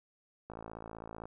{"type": "click train", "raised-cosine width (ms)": 1, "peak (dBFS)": -30, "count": 43, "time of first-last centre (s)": [0.5, 1.255], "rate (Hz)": 55.6, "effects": []}